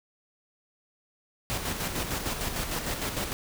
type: noise with tremolo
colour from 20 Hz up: pink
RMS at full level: -30 dBFS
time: 1.5-3.33 s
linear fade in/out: 0 ms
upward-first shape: square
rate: 6.6 Hz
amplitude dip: 45%
effects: none